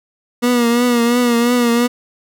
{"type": "tone with vibrato", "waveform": "30% pulse", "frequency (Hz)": 239.8, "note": "A#3", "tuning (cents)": 49, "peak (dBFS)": -9, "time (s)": [0.42, 1.88], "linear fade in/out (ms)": 20, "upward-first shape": "triangle", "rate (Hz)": 2.9, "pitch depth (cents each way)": 57, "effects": []}